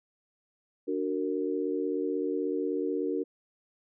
sine chord, D augmented, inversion none, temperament equal with one note detuned, 293.7 / 370 / 460.3 Hz, D4 / F#4 / A#4, 0 / 0 / -22 cents, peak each -32 dBFS, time 0.87-3.24 s, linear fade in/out 20 ms, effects none

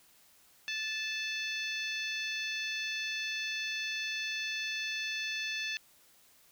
harmonic tone, 875 Hz, A5, 10 cents flat, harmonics 2 / 3 / 4 / 5 / 6 / 7, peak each -39 / -37 / -40 / -44 / -48 / -48 dBFS, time 0.68-5.77 s, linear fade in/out 0 ms, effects white hiss -63 dBFS RMS until 6.51 s

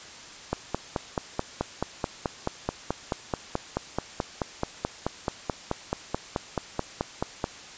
click train, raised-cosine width 1 ms, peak -11 dBFS, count 33, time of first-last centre 0.53-7.441 s, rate 4.63 Hz, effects white hiss -44 dBFS RMS until 7.77 s + resampled to 16000 Hz

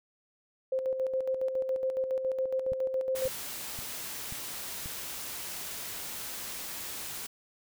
sine tone with tremolo, 523.3 Hz, C5, in tune, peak -26 dBFS, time 0.72-3.28 s, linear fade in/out 5 ms, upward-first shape square, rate 7.2 Hz, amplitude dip 50%
click train, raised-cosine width 5 ms, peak -30 dBFS, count 5, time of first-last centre 2.72-4.859 s, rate 1.87 Hz
white noise, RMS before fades -39 dBFS, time 3.15-7.27 s, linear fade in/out 10 ms
effects none

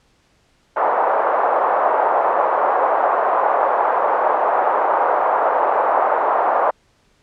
pink band-pass noise, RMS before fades -17 dBFS, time 0.76-6.71 s, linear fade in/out 10 ms, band 590 to 1100 Hz, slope 24 dB/octave, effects pink hiss -59 dBFS RMS until 7.22 s + low-pass 7000 Hz 12 dB/octave

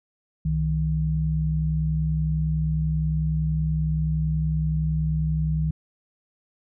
sine tone pair together, 65.76 / 156.4 Hz, C2 / D#3, +9 / +9 cents, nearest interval octave + minor third, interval 1500 cents, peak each -26 / -22 dBFS, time 0.45-5.71 s, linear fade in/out 5 ms, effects none

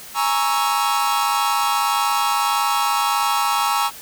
45% pulse chord, A# half-diminished seventh, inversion third, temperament equal, 830.6 / 932.3 / 1108.7 / 1318.5 Hz, G#5 / A#5 / C#6 / E6, 0 / 0 / 0 / 0 cents, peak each -23 dBFS, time 0.14-3.91 s, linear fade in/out 50 ms, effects white hiss -38 dBFS RMS until 4.01 s

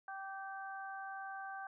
harmonic tone, 388.8 Hz, G4, 14 cents flat, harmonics 2 / 3 / 4, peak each -45 / -51 / -47 dBFS, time 0.08-1.67 s, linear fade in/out 2 ms, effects none

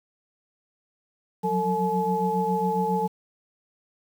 sine tone cluster, 178.9 / 186.2 / 449.3 / 854 Hz, F3 / F#3 / A4 / G#5, +42 / +11 / +36 / +48 cents, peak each -29 / -30 / -27 / -25 dBFS, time 1.43-3.08 s, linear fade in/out 20 ms, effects 8-bit

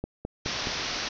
click train, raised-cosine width 2 ms, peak -18 dBFS, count 4, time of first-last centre 0.04-0.672 s, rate 4.75 Hz
white low-pass noise, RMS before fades -32 dBFS, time 0.45-1.09 s, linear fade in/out 10 ms, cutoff 6000 Hz, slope 96 dB/octave
effects none

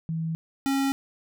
sine / square tone pair in turn, 162.4 / 273.1 Hz, E3 / C#4, -26 / -26 cents, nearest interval major sixth, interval 900 cents, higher second, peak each -26 / -23 dBFS, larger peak second, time 0.09-0.35 / 0.66-0.92 s, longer neither, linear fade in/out 0 ms, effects none

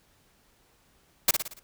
white noise with echo, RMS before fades -19 dBFS, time 1.28-1.31 s, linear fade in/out 5 ms, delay 57 ms, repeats 5, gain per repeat -6 dB, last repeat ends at 1.595 s, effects pink hiss -64 dBFS RMS until 1.63 s

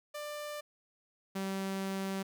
sawtooth tone pair in turn, 593 / 193.26 Hz, D5 / G3, +17 / -24 cents, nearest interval octave + perfect fifth, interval 1941 cents, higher first, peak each -35 / -30 dBFS, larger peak second, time 0.14-0.61 / 1.35-2.23 s, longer second, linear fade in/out 10 ms, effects none

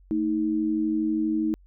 sine tone pair together, 223.1 / 315.5 Hz, A3 / D#4, +24 / +24 cents, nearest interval tritone, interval 600 cents, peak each -28 / -23 dBFS, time 0.11-1.54 s, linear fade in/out 0 ms, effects added 46 Hz sine -51 dBFS peak until 1.66 s

